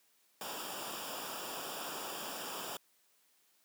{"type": "noise with comb filter", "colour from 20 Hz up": "pink", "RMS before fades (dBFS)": -42, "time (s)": [0.41, 2.77], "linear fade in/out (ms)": 2, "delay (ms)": 0.48, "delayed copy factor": -0.75, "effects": ["white hiss -71 dBFS RMS until 3.64 s", "high-pass 200 Hz 12 dB/octave"]}